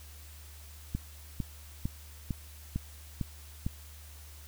click train, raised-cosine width 5 ms, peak -19 dBFS, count 7, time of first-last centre 0.95-3.665 s, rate 2.21 Hz, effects added 74 Hz sine -48 dBFS peak until 4.47 s + white hiss -54 dBFS RMS until 4.47 s

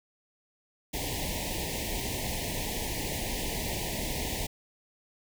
pink band-stop noise, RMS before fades -33 dBFS, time 0.93-4.47 s, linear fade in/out 10 ms, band 970 to 1800 Hz, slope 96 dB/octave, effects none

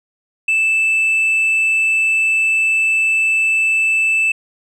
sine tone with tanh clipping, 2637 Hz, E7, in tune, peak -13 dBFS, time 0.48-4.32 s, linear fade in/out 5 ms, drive 2 dB, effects none

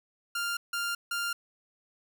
sawtooth tone bursts, 1396.9 Hz, F6, in tune, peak -26 dBFS, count 3, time 0.35-1.33 s, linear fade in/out 5 ms, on 220 ms, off 160 ms, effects none

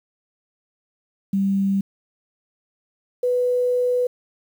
sine tone pair in turn, 196 / 495 Hz, G3 / B4, 0 / +4 cents, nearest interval octave + major third, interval 1604 cents, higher second, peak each -17 dBFS, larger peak neither, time 1.33-1.81 / 3.23-4.07 s, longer second, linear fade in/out 5 ms, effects 8-bit

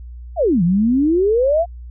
sine exponential two-way sweep, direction down then up, 763 to 164.81 to 711 Hz, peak -12 dBFS, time 0.36-1.66 s, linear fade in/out 50 ms, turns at 0.63 s, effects added 60 Hz sine -31 dBFS peak until 1.9 s

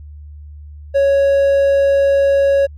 triangle tone, 554.4 Hz, C#5, in tune, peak -8 dBFS, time 0.94-2.67 s, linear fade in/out 20 ms, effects added 74 Hz sine -32 dBFS peak until 2.77 s

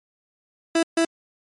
30% pulse tone bursts at uneven times, 330.4 Hz, E4, 4 cents sharp, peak -14 dBFS, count 2, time 0.75-0.83 / 0.97-1.05 s, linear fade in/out 5 ms, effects MP3 48 kbps

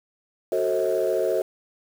sine chord, F# diminished seventh, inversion none, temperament just, 370 / 444 / 532.8 / 639.4 Hz, F#4 / A4 / C5 / Eb5, 0 / +16 / +31 / +47 cents, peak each -25 dBFS, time 0.52-1.42 s, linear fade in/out 2 ms, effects tanh soft clip ceiling -14 dBFS + 7-bit

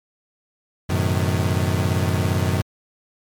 35% pulse chord, F# diminished seventh, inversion none, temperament equal with one note detuned, 92.5 / 110 / 127.6 / 155.56 Hz, F#2 / A2 / C3 / Eb3, 0 / 0 / -43 / 0 cents, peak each -19 / -24 / -24 / -24 dBFS, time 0.89-2.62 s, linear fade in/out 10 ms, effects MP3 96 kbps

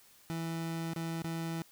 30% pulse tone with dropouts, 164.81 Hz, E3, in tune, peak -32 dBFS, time 0.3-1.62 s, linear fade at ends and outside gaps 0 ms, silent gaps 0.935-0.962 / 1.221-1.243 s, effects white hiss -61 dBFS RMS until 1.71 s

